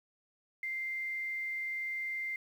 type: tone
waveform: sine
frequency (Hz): 2093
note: C7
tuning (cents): 0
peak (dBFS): -34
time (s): 0.63-2.36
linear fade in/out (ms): 2
effects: 10-bit